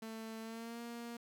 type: tone with pitch glide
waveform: sawtooth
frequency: 222.7 to 235.4 Hz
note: A3 to A#3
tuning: +21 to +17 cents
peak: -40 dBFS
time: 0.02-1.17 s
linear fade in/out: 5 ms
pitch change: +96 cents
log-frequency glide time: 0.41-0.81 s
effects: 11-bit